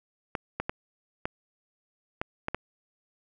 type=clicks; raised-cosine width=0.5 ms; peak=-14 dBFS; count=7; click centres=0.352 / 0.6 / 0.695 / 1.255 / 2.215 / 2.484 / 2.546 s; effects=none